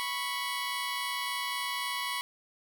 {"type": "tone pair together", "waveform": "15% pulse", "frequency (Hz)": [985.1, 1108.7], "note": ["B5", "C#6"], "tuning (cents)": [-5, 0], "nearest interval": "major second", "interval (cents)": 205, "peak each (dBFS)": -28, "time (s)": [0, 2.21], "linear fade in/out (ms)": 0, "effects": []}